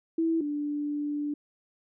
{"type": "tone pair in turn", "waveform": "sine", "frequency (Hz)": [327.5, 293.2], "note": ["E4", "D4"], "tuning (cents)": [-11, -3], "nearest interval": "major second", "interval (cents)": 192, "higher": "first", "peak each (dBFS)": [-23, -28], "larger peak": "first", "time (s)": [[0.18, 0.41], [0.41, 1.34]], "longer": "second", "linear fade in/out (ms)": 5, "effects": []}